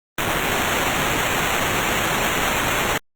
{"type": "noise with sample-and-hold", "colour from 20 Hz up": "white", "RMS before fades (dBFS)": -21, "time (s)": [0.18, 2.98], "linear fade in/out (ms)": 5, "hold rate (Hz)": 4900, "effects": ["Opus 32 kbps"]}